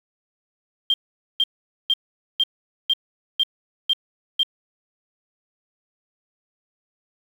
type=tone bursts; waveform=sine; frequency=3181 Hz; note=G7; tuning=25 cents sharp; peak=-15 dBFS; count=8; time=0.9-4.432 s; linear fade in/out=2 ms; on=39 ms; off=460 ms; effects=7-bit